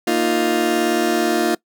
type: chord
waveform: 30% pulse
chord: Bb suspended fourth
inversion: none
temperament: just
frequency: 233.1 / 310.8 / 349.6 Hz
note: Bb3 / Eb4 / F4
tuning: 0 / -2 / +2 cents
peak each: -20 / -19 / -16 dBFS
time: 0.07-1.55 s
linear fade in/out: 5 ms
effects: noise-tail reverb RT60 0.1 s tail -22 dB re dry